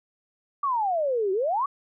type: exponential two-way sweep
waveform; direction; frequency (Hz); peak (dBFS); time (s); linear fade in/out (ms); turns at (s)
sine; down then up; 1174.7 to 367.8 to 1174.7; -22; 0.63-1.66; 5; 1.32
effects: none